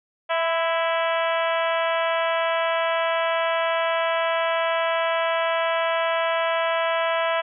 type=harmonic tone with a mistuned harmonic; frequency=329.6 Hz; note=E4; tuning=in tune; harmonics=2 / 3 / 4 / 5 / 6 / 7 / 8 / 9 / 10; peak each=-23 / -27 / -29 / -31 / -33 / -34 / -35 / -36 / -37 dBFS; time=0.29-7.42 s; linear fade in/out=20 ms; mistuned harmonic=3; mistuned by=+22 cents; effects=none